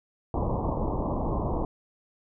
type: low-pass noise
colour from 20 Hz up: pink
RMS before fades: -28 dBFS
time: 0.34-1.65 s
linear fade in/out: 2 ms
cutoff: 1100 Hz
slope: 96 dB/octave
effects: none